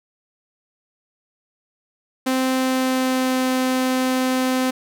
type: tone with pitch glide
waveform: sawtooth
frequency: 260 to 257.6 Hz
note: C4 to C4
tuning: -11 to -27 cents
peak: -14 dBFS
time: 2.26-4.71 s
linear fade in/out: 10 ms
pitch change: -16 cents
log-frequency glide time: 2.54-3.45 s
effects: none